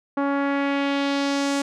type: tone with low-pass filter sweep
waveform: sawtooth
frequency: 280 Hz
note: C#4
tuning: 18 cents sharp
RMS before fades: -23 dBFS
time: 0.17-1.62 s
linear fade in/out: 5 ms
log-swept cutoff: 1200 to 8100 Hz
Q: 1.5
effects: none